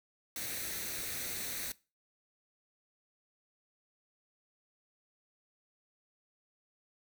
white noise with comb filter, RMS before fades -39 dBFS, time 0.36-1.72 s, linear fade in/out 2 ms, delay 0.49 ms, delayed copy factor +0.55, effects noise-tail reverb RT60 0.3 s tail -20 dB re dry

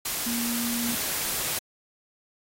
sine tone in noise, 236.2 Hz, A#3, 23 cents sharp, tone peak -28 dBFS, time 0.26-0.95 s, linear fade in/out 5 ms, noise white, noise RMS -29 dBFS, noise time 0.05-1.59 s, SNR -2 dB, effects AAC 48 kbps

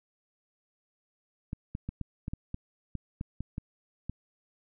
clicks, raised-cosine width 5 ms, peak -22 dBFS, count 12, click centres 1.531 / 1.751 / 1.89 / 2.013 / 2.281 / 2.335 / 2.544 / 2.953 / 3.211 / 3.406 / 3.581 / 4.096 s, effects none

